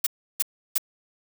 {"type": "noise bursts", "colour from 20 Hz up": "blue", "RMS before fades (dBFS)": -22, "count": 3, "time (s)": [0.04, 0.781], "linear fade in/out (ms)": 5, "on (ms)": 27, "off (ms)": 330, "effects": []}